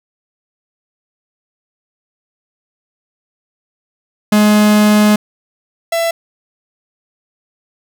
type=tone pair in turn; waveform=45% pulse; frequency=210.5 / 668.3 Hz; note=G#3 / E5; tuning=+24 / +24 cents; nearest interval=octave + minor sixth; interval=2000 cents; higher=second; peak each=-7 / -13 dBFS; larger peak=first; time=4.32-5.16 / 5.92-6.11 s; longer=first; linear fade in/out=5 ms; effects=none